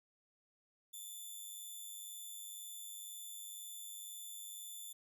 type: tone with amplitude modulation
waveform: 5% pulse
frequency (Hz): 3520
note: A7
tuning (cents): 0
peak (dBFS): -37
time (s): 0.93-4.93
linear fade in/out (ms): 10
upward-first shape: sine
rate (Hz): 102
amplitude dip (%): 40
effects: none